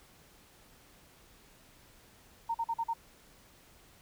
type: tone bursts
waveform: sine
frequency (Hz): 919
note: A#5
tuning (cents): -25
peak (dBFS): -29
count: 5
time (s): 2.49-2.937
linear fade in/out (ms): 10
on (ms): 55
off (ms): 43
effects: pink hiss -60 dBFS RMS until 4.01 s